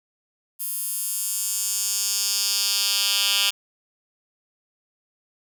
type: tone with high-pass filter sweep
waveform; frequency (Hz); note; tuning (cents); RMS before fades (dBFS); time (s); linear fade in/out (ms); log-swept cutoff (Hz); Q
10% pulse; 200; G3; +35; -24; 0.59-3.51; 20; 12000 to 3100; 1.7
effects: none